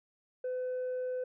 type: tone with tanh clipping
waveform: sine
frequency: 506 Hz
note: B4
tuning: 42 cents sharp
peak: -33 dBFS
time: 0.44-1.24 s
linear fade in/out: 5 ms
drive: 1 dB
effects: none